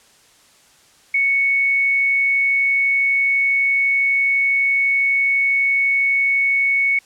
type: tone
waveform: sine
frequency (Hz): 2217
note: C#7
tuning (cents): 0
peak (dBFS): -14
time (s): 1.14-6.99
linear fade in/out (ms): 5
effects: white hiss -52 dBFS RMS until 7.05 s + low-pass 9000 Hz 12 dB/octave